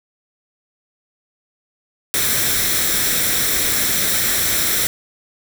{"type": "noise with comb filter", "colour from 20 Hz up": "white", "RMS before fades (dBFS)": -18, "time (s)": [2.14, 4.87], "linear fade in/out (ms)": 0, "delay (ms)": 0.53, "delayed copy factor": 0.55, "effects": []}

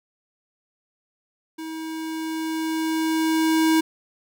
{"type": "tone with level ramp", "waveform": "square", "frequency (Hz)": 319.9, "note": "D#4", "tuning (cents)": 48, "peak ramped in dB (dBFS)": [-32, -16], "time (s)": [1.58, 3.81], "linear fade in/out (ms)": 10, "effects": []}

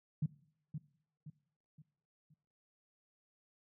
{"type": "tone with echo", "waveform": "sine", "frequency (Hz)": 151.5, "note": "D#3", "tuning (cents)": -46, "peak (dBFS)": -29, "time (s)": [0.22, 0.26], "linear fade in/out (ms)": 5, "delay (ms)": 520, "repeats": 4, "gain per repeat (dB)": -8, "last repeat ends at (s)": 2.34, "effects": ["noise-tail reverb RT60 0.7 s tail -20 dB re dry", "high-pass 100 Hz 12 dB/octave"]}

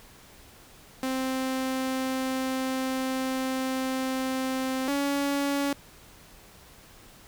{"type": "tone pair in turn", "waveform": "sawtooth", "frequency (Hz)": [261.6, 281.7], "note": ["C4", "C#4"], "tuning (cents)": [0, 28], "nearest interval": "minor second", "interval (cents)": 128, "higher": "second", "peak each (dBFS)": [-23, -21], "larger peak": "second", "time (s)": [[1.03, 4.88], [4.88, 5.73]], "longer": "first", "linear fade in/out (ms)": 2, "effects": ["pink hiss -52 dBFS RMS until 7.27 s"]}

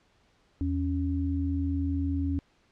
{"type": "tone pair together", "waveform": "sine", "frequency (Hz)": [82.41, 277.2], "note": ["E2", "C#4"], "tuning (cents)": [0, 0], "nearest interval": "octave + major sixth", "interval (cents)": 2100, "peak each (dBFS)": [-28, -29], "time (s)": [0.61, 2.39], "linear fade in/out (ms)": 0, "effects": ["pink hiss -66 dBFS RMS until 2.71 s", "low-pass 5000 Hz 12 dB/octave"]}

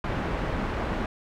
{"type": "low-pass noise", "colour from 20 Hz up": "pink", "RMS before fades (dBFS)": -29, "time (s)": [0.04, 1.06], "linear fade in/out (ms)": 2, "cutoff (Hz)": 1700, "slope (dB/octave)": 12, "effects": []}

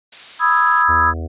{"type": "noise", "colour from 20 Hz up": "blue", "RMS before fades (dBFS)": -30, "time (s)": [0.12, 0.83], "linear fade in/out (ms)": 5}
{"type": "chord", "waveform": "sine", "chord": "E major seventh", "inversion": "second", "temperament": "equal", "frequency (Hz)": [987.8, 1244.5, 1318.5, 1661.2], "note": ["B5", "D#6", "E6", "G#6"], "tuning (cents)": [0, 0, 0, 0], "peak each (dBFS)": -17, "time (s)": [0.39, 1.14], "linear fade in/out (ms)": 50}
{"type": "harmonic tone", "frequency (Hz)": 81.3, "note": "E2", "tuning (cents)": -23, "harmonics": [1, 3, 4, 5, 6, 7, 8, 9], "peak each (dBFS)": [-23, -33, -35, -37, -39, -40, -41, -42], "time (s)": [0.88, 1.28], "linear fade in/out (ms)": 20}
{"effects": ["resampled to 8000 Hz"]}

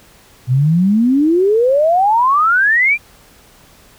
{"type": "exponential sweep", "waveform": "sine", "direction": "up", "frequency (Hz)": [120.4, 2439], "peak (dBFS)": -9, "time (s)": [0.47, 2.98], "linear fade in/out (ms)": 50, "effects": ["pink hiss -46 dBFS RMS until 3.98 s"]}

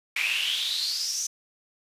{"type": "noise with high-pass filter sweep", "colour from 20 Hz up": "brown", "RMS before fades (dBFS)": -28, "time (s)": [0.16, 1.27], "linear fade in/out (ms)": 5, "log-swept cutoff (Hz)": [2300, 6300], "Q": 8.5, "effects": ["resampled to 32000 Hz"]}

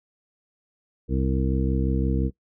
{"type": "harmonic tone", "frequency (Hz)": 65.8, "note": "C2", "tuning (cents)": 10, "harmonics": [1, 2, 3, 4, 5, 7], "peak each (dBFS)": [-24, -27, -29, -30, -31, -32], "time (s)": [1.08, 2.31], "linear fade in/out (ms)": 50, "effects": ["noise-tail reverb RT60 0.1 s tail -18 dB re dry"]}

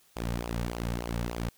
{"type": "tone with flanger", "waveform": "sawtooth", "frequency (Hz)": 58.5, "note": "A#1", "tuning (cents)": 7, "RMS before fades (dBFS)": -33, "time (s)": [0.16, 1.49], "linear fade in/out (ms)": 5, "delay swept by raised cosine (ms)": [0.5, 3], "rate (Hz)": 3.4, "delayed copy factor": -0.7, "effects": ["white hiss -63 dBFS RMS until 1.57 s"]}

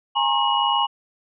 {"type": "tone cluster", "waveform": "sine", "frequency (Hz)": [828, 930, 1075, 2907], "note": ["G#5", "A#5", "C6", "F#7"], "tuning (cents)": [-5, -4, 47, -31], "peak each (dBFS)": -23, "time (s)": [0.15, 0.87], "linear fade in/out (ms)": 20, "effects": []}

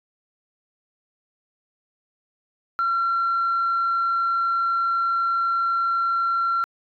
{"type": "tone", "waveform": "sine", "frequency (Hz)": 1364, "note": "F6", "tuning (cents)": -41, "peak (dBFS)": -18, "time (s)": [2.79, 6.64], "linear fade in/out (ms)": 0, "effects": ["tanh soft clip ceiling -16 dBFS"]}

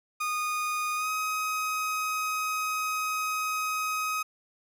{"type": "tone with pitch glide", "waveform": "30% pulse", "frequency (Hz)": [1232, 1262.3], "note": ["D#6", "D#6"], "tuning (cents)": [-17, 25], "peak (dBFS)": -25, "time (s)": [0.2, 4.23], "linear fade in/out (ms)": 10, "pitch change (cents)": 42, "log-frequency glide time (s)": [0.96, 1.09], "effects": []}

